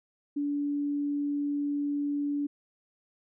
sine tone, 288.2 Hz, D4, 33 cents flat, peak -27 dBFS, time 0.36-2.47 s, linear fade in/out 10 ms, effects none

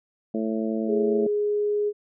harmonic tone, 110.5 Hz, A2, 8 cents sharp, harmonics 2 / 3 / 4 / 5 / 6, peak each -26 / -30 / -32 / -34 / -36 dBFS, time 0.34-1.27 s, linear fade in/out 5 ms
sine tone, 415.3 Hz, G#4, in tune, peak -21 dBFS, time 0.87-1.93 s, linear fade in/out 50 ms
effects none

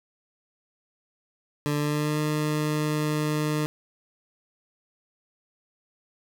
20% pulse tone with pitch glide, 147.3 to 151.79 Hz, D3 to D#3, +6 to -43 cents, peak -19 dBFS, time 1.66-3.66 s, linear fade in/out 0 ms, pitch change +51 cents, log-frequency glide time 1.77-2.19 s, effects none

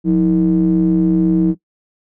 triangle ring-modulated tone, 71 Hz, C#2, 42 cents sharp, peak -5 dBFS, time 0.04-1.55 s, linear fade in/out 50 ms, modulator 250 Hz, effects noise-tail reverb RT60 0.1 s tail -17 dB re dry

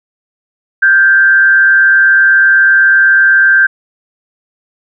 sine tone with frequency modulation, 1568 Hz, G6, in tune, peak -4 dBFS, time 0.82-3.67 s, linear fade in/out 10 ms, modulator 136 Hz, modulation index 0.45, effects none

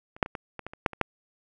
clicks, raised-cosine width 0.5 ms, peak -29 / -6 / -22 / -19 / -21 / -21 / -26 / -6 / -24 / -7 dBFS, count 10, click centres 0.165 / 0.228 / 0.261 / 0.352 / 0.593 / 0.666 / 0.735 / 0.862 / 0.933 / 1.013 s, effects none

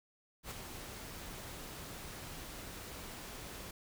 pink noise with ADSR envelope, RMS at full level -42 dBFS, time 0.43-3.71 s, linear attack 78 ms, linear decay 12 ms, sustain -5 dB, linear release 4 ms, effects none

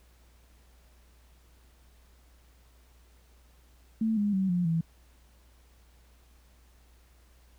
sine tone with pitch steps, 221.7 / 205.7 / 190.78 / 176.98 / 164.18 Hz, A3 / G#3 / G3 / F3 / E3, +13 / -16 / -47 / +23 / -7 cents, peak -24 dBFS, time 4.01-4.81 s, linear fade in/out 5 ms, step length 160 ms, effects added 60 Hz sine -57 dBFS peak until 7.58 s + pink hiss -65 dBFS RMS until 7.58 s

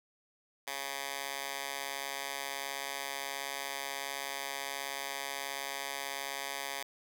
10% pulse tone with high-pass filter, 138.59 Hz, C#3, in tune, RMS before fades -39 dBFS, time 0.67-6.83 s, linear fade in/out 5 ms, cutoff 1100 Hz, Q 0.62, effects none

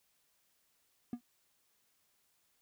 triangle tone with exponential decay, 240.8 Hz, B3, 44 cents flat, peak -30 dBFS, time 1.13-1.21 s, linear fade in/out 2 ms, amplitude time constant 17 ms, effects white hiss -75 dBFS RMS until 2.61 s

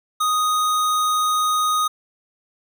square tone, 1244.5 Hz, D#6, in tune, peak -18 dBFS, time 0.2-1.88 s, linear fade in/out 10 ms, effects none

